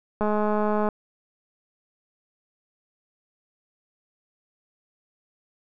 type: click train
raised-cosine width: 1 ms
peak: -12 dBFS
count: 144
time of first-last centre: 0.21-0.888 s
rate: 211 Hz
effects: none